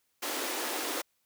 pink high-pass noise, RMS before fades -34 dBFS, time 0.22-1.02 s, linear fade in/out 10 ms, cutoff 270 Hz, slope 48 dB/octave, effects white hiss -75 dBFS RMS until 1.25 s

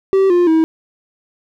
triangle tone with pitch steps, 386.3 / 352.2 / 321.1 Hz, G4 / F4 / E4, -25 / +15 / -45 cents, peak -7 dBFS, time 0.13-0.64 s, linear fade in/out 0 ms, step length 170 ms, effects none

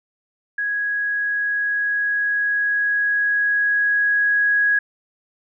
sine tone with level ramp, 1661 Hz, G#6, in tune, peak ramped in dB -20 to -14 dBFS, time 0.58-4.79 s, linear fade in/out 5 ms, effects none

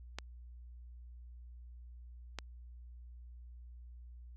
clicks, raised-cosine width 0.2 ms, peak -22 dBFS, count 2, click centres 0.186 / 2.387 s, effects added 60 Hz sine -49 dBFS peak until 4.36 s

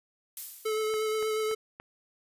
violet noise with exponential decay, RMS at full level -33 dBFS, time 0.37-1.11 s, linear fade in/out 1 ms, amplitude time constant 160 ms
square tone with vibrato, 433.9 Hz, A4, 24 cents flat, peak -28 dBFS, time 0.65-1.55 s, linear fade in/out 10 ms, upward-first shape sine, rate 8.4 Hz, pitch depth 16 cents each way
click train, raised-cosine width 0.5 ms, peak -28 dBFS, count 4, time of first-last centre 0.94-1.8 s, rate 3.49 Hz
effects resampled to 32000 Hz

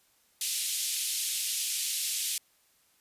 white band-pass noise, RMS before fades -32 dBFS, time 0.41-2.38 s, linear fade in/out 2 ms, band 2700 to 12000 Hz, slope 24 dB/octave, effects white hiss -67 dBFS RMS until 3 s + resampled to 32000 Hz

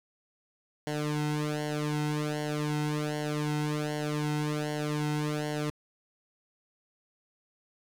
sawtooth tone with flanger, 150 Hz, D3, 37 cents sharp, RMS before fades -31 dBFS, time 0.87-5.7 s, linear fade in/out 0 ms, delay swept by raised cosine 0.8 to 1.75 ms, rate 1.3 Hz, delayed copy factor -1, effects low-pass 11000 Hz 12 dB/octave + 9-bit

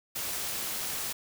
white noise, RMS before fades -34 dBFS, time 0.15-1.13 s, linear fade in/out 10 ms, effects none

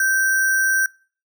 sine tone with sample-and-hold, 1559 Hz, G6, 10 cents flat, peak -15 dBFS, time 0-0.86 s, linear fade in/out 2 ms, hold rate 7350 Hz, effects noise-tail reverb RT60 0.4 s tail -24 dB re dry

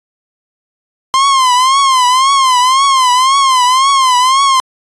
45% pulse tone with vibrato, 1046.5 Hz, C6, in tune, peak -7 dBFS, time 1.14-4.6 s, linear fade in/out 0 ms, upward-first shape triangle, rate 1.9 Hz, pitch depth 120 cents each way, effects resampled to 22050 Hz

